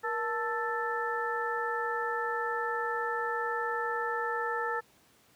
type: harmonic tone with a mistuned harmonic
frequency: 441 Hz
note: A4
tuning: 4 cents sharp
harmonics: 1 / 2 / 3 / 4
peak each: -35 / -35 / -35 / -35 dBFS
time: 0.03-4.81 s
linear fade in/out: 20 ms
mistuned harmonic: 1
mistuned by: +120 cents
effects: pink hiss -63 dBFS RMS until 5.35 s + high-pass 100 Hz 12 dB/octave